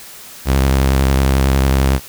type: tone with vibrato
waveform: sawtooth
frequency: 67 Hz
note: C2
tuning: 42 cents sharp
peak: -7 dBFS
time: 0.45-2 s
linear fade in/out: 50 ms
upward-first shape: triangle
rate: 11 Hz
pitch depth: 57 cents each way
effects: white hiss -36 dBFS RMS until 2.08 s